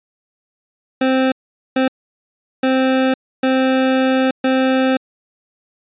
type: tone bursts at uneven times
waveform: 25% pulse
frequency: 261.6 Hz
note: C4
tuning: in tune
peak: -9 dBFS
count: 5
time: 1.01-1.32 / 1.76-1.88 / 2.63-3.14 / 3.43-4.31 / 4.44-4.97 s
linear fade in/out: 5 ms
effects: resampled to 8000 Hz